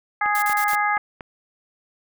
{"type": "harmonic tone", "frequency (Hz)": 415.3, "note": "G#4", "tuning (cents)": 0, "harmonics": [2, 3, 4, 5], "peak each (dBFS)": [-22, -24, -25, -26], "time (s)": [0.21, 0.98], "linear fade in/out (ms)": 5}
{"type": "click train", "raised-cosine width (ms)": 0.5, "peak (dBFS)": -19, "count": 5, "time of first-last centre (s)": [0.26, 1.208], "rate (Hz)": 4.22}
{"type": "noise bursts", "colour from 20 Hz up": "blue", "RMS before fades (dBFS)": -30, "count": 4, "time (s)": [0.35, 0.751], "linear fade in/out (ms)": 0, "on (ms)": 71, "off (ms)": 39}
{"effects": []}